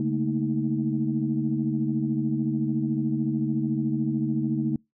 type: tone cluster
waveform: sine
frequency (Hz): 141.5 / 218 / 231.7 / 315.6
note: C#3 / A3 / A#3 / D#4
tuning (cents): +36 / -16 / -10 / +25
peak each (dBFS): -28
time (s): 0-4.76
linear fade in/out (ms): 2
effects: noise-tail reverb RT60 0.2 s tail -26 dB re dry + tanh soft clip ceiling -12 dBFS